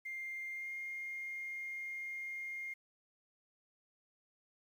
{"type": "tone with pitch glide", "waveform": "sine", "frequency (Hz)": [2106, 2122], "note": ["C7", "C7"], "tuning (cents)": [11, 24], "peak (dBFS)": -39, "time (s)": [0.05, 2.74], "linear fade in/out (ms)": 10, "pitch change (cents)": 13, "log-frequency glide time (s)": [0.52, 0.7], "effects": ["tanh soft clip ceiling -36 dBFS", "11-bit"]}